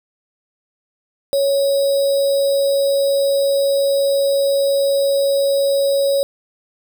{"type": "tone with sample-and-hold", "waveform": "sine", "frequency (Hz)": 554.4, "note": "C#5", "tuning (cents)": 0, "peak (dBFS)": -13, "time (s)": [1.33, 6.23], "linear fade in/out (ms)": 0, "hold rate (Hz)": 4410, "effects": []}